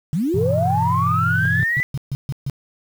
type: linear sweep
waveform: sine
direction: up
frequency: 136.4 to 2012 Hz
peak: -17 dBFS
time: 0.13-1.83 s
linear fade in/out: 0 ms
type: chord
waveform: sine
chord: E minor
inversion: first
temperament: just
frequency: 98.89 / 123.61 / 164.81 Hz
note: G2 / B2 / E3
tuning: +16 / +2 / 0 cents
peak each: -22 dBFS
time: 0.34-1.64 s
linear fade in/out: 5 ms
type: tone bursts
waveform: sine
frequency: 136.5 Hz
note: C#3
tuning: 26 cents flat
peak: -20 dBFS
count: 7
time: 1.42-2.498 s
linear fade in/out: 0 ms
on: 34 ms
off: 140 ms
effects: tanh soft clip ceiling -8 dBFS + 7-bit